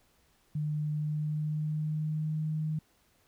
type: tone with pitch glide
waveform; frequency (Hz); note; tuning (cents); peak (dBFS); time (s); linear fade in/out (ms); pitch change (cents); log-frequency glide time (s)
sine; 150.9 to 155.32; D3 to D#3; +47 to -3; -29; 0.55-2.79; 5; +50; 0.93-2.41
effects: pink hiss -68 dBFS RMS until 3.27 s